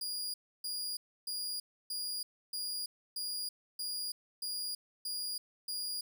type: tone bursts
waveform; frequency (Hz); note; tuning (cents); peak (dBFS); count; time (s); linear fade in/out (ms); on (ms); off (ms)
sawtooth; 4853; D#8; -44; -33; 10; 0.01-6.01; 5; 330; 300
effects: none